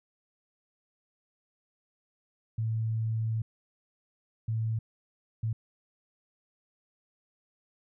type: tone bursts at uneven times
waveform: sine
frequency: 111.7 Hz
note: A2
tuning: 27 cents sharp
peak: -27 dBFS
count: 3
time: 2.58-3.42 / 4.48-4.79 / 5.43-5.53 s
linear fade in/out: 5 ms
effects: none